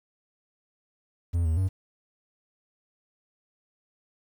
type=tone with pitch steps; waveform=triangle; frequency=85.3 / 80.4 / 94.3 Hz; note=F2 / E2 / F#2; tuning=-40 / -43 / +33 cents; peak=-20 dBFS; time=1.33-1.69 s; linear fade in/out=20 ms; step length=120 ms; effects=9-bit